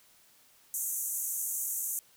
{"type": "band-pass noise", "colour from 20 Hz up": "white", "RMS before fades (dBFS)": -34, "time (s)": [0.74, 1.99], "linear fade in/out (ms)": 0, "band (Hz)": [6200, 15000], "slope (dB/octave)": 96, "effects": ["white hiss -62 dBFS RMS until 2.16 s"]}